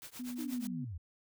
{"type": "noise with tremolo", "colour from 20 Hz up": "white", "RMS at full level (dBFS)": -46, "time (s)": [0.02, 0.67], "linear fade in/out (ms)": 0, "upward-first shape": "triangle", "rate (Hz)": 8.3, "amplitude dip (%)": 100}
{"type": "tone with vibrato", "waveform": "sine", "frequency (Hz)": 246.9, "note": "B3", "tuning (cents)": 0, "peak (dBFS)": -38, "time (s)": [0.19, 0.85], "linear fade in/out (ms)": 10, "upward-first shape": "sine", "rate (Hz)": 5.3, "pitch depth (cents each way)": 14}
{"type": "linear sweep", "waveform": "sine", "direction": "down", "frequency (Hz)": [323.9, 73], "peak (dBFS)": -39, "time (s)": [0.38, 0.98], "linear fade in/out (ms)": 10}
{"effects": []}